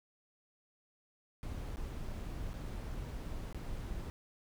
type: noise with dropouts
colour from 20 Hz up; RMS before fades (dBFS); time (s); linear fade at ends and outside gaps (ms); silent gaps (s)
brown; -41; 1.43-4.1; 0; 1.76-1.77 / 2.076-2.08 / 2.533-2.54 / 3.527-3.546
effects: none